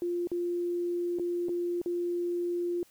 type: tone with dropouts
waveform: sine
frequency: 349.2 Hz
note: F4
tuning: in tune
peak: -28 dBFS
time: 0.02-2.83 s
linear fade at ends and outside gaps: 1 ms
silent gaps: 0.272-0.316 / 1.187-1.196 / 1.485-1.492 / 1.816-1.86 s
effects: white hiss -62 dBFS RMS until 2.9 s